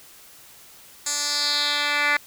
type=tone with band-pass filter sweep; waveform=10% pulse; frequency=291.7 Hz; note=D4; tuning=12 cents flat; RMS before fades=-23 dBFS; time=1.06-2.17 s; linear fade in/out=5 ms; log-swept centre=7100 to 2100 Hz; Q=2.9; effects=white hiss -48 dBFS RMS until 2.26 s